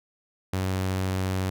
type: tone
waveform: sawtooth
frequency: 94.1 Hz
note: F#2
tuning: 30 cents sharp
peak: -21 dBFS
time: 0.53-1.5 s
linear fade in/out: 5 ms
effects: none